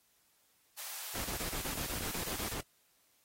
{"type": "high-pass noise", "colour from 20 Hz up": "white", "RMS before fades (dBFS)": -43, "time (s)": [0.77, 2.55], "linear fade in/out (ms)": 20, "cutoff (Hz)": 630, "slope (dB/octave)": 24}
{"type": "noise bursts", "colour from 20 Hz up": "pink", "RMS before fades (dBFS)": -40, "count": 12, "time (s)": [1.15, 2.608], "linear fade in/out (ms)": 2, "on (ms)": 94, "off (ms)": 30}
{"type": "clicks", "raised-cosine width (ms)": 2, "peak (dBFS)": [-39, -40, -38, -34, -30], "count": 5, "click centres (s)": [1.461, 1.601, 1.658, 1.756, 2.009]}
{"effects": ["white hiss -71 dBFS RMS until 3.24 s", "AAC 48 kbps"]}